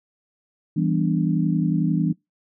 sine chord, E minor seventh, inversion none, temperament equal, 164.81 / 196 / 246.9 / 293.7 Hz, E3 / G3 / B3 / D4, 0 / 0 / 0 / 0 cents, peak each -21 / -25 / -27 / -25 dBFS, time 0.76-2.13 s, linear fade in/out 10 ms, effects noise-tail reverb RT60 0.2 s tail -26 dB re dry

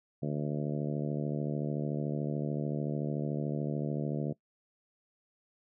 harmonic tone, 73.6 Hz, D2, 4 cents sharp, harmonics 2 / 3 / 4 / 5 / 6 / 7 / 8 / 9, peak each -33 / -37 / -39 / -41 / -43 / -44 / -45 / -46 dBFS, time 0.22-4.33 s, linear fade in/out 10 ms, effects noise-tail reverb RT60 0.1 s tail -21 dB re dry

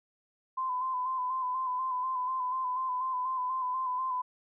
sine tone with vibrato, 1022 Hz, C6, 41 cents flat, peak -29 dBFS, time 0.57-4.22 s, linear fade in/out 10 ms, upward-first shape square, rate 4.1 Hz, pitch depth 32 cents each way, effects none

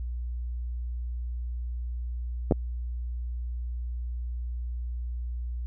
clicks, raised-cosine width 2 ms, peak -9 dBFS, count 2, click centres 2.511 / 2.522 s, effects added 60 Hz sine -30 dBFS peak until 5.66 s

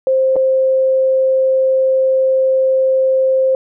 sine tone with dropouts, 526 Hz, C5, 9 cents sharp, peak -10 dBFS, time 0.07-3.55 s, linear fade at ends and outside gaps 1 ms, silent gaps 0.358-0.364 s, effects none

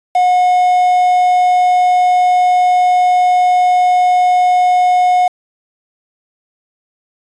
triangle tone with quantisation, 725 Hz, F#5, 35 cents flat, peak -6 dBFS, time 0.15-5.28 s, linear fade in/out 5 ms, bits 5, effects resampled to 22050 Hz

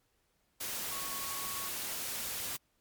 sine tone in noise, 1108.7 Hz, C#6, in tune, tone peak -44 dBFS, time 0.91-1.69 s, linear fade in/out 10 ms, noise white, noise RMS -38 dBFS, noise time 0.6-2.57 s, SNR -9 dB, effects pink hiss -75 dBFS RMS until 2.8 s + MP3 96 kbps

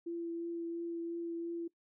sine tone with vibrato, 337.7 Hz, E4, 42 cents sharp, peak -36 dBFS, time 0.06-1.68 s, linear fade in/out 10 ms, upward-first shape triangle, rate 2.9 Hz, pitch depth 14 cents each way, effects noise-tail reverb RT60 0.1 s tail -20 dB re dry

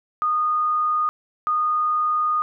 sine tone pair in turn, 1230 / 1230 Hz, D#6 / D#6, -20 / -20 cents, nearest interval unison, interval 0 cents, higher neither, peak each -18 dBFS, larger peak neither, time 0.22-1.09 / 1.47-2.42 s, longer second, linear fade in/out 0 ms, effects none

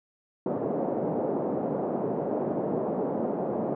white band-pass noise, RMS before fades -29 dBFS, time 0.46-3.75 s, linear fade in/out 2 ms, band 160 to 640 Hz, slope 24 dB/octave, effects none

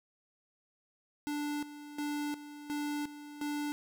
square tone with tremolo, 293.7 Hz, D4, in tune, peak -34 dBFS, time 1.27-3.72 s, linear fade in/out 0 ms, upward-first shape square, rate 1.4 Hz, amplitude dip 75%, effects none

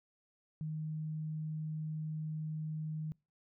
sine tone, 155.56 Hz, D#3, in tune, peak -36 dBFS, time 0.61-3.12 s, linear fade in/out 0 ms, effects noise-tail reverb RT60 0.3 s tail -26 dB re dry

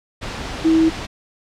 sine tone in noise, 323.1 Hz, E4, 35 cents flat, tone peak -11 dBFS, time 0.64-0.9 s, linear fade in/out 20 ms, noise pink, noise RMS -28 dBFS, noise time 0.21-1.07 s, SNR +14 dB, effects low-pass 5000 Hz 12 dB/octave

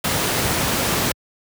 pink noise, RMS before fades -20 dBFS, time 0.04-1.12 s, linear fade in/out 5 ms, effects high-pass 80 Hz 12 dB/octave

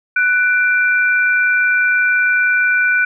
sine tone pair together, 1487 / 2358 Hz, F#6 / D7, +8 / +6 cents, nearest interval minor sixth, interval 798 cents, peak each -12 / -18 dBFS, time 0.16-3.05 s, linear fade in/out 5 ms, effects none

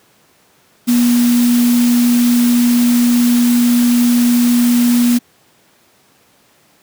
sine tone in noise, 241 Hz, B3, 42 cents flat, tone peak -8 dBFS, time 0.87-5.19 s, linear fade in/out 20 ms, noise white, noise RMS -23 dBFS, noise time 0.87-5.19 s, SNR +12 dB, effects pink hiss -52 dBFS RMS until 6.82 s + high-pass 150 Hz 12 dB/octave

